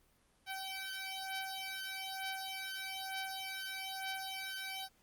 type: beating tone pair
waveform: 10% pulse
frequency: 768 / 769.1 Hz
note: G5 / G5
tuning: -36 / -33 cents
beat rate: 1.1 Hz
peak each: -35 / -35 dBFS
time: 0.46-4.89 s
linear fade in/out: 50 ms
effects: pink hiss -71 dBFS RMS until 5.02 s + Opus 32 kbps